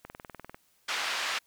click train, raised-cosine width 0.5 ms, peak -27 dBFS, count 11, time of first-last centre 0.05-0.545 s, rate 20.2 Hz
pink band-pass noise, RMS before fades -32 dBFS, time 0.88-1.39 s, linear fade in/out 10 ms, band 1200 to 4500 Hz, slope 12 dB/octave
effects white hiss -68 dBFS RMS until 1.46 s

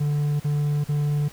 triangle tone bursts, 146.83 Hz, D3, in tune, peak -18 dBFS, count 3, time 0-1.286 s, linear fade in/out 10 ms, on 400 ms, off 43 ms, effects pink hiss -46 dBFS RMS until 1.32 s

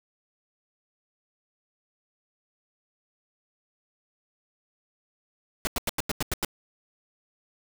pink noise bursts, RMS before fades -27 dBFS, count 8, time 5.65-6.448 s, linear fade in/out 0 ms, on 21 ms, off 90 ms, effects none

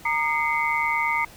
sine tone cluster, 929 / 1218 / 2070 / 2219 Hz, A#5 / D#6 / C7 / C#7, -6 / -37 / -19 / +1 cents, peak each -25 / -29 / -25 / -28 dBFS, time 0.05-1.25 s, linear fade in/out 5 ms, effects pink hiss -47 dBFS RMS until 1.36 s

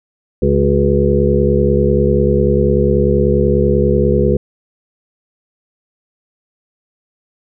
harmonic tone with a mistuned harmonic, 70.2 Hz, C#2, 22 cents sharp, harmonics 1 / 2 / 3 / 5 / 6 / 7, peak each -17 / -17 / -17 / -17 / -17 / -17 dBFS, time 0.42-4.37 s, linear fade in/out 5 ms, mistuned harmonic 5, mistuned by +68 cents, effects none

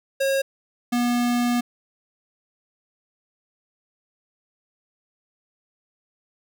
square tone pair in turn, 543 / 241.9 Hz, C#5 / B3, -36 / -36 cents, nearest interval octave + major second, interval 1400 cents, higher first, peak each -20 dBFS, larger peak neither, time 0.2-0.42 / 0.92-1.61 s, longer second, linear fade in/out 10 ms, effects none

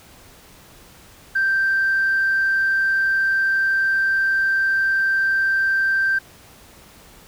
sine tone, 1568 Hz, G6, in tune, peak -15 dBFS, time 1.35-6.19 s, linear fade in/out 10 ms, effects tanh soft clip ceiling -12 dBFS + pink hiss -47 dBFS RMS until 7.27 s

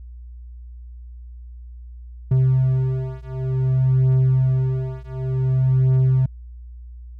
triangle beating tone pair, 130.1 / 130.65 Hz, C3 / C3, -9 / -2 cents, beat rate 0.55 Hz, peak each -17 dBFS, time 2.31-6.26 s, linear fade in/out 5 ms, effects added 60 Hz sine -35 dBFS peak until 7.19 s

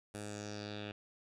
10% pulse tone with low-pass filter sweep, 104 Hz, G#2, 3 cents sharp, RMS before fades -44 dBFS, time 0.14-0.92 s, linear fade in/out 5 ms, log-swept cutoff 10000 to 3000 Hz, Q 3.6, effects none

